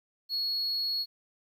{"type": "tone", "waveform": "triangle", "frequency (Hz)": 4339, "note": "C#8", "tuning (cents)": -38, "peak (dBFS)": -26, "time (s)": [0.29, 1.06], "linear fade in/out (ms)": 50, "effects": ["tanh soft clip ceiling -23 dBFS", "11-bit"]}